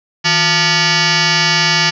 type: tone with frequency modulation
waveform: sine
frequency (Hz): 1406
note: F6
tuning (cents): +11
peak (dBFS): -10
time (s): 0.24-1.91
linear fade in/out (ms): 20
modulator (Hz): 522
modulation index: 8
effects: none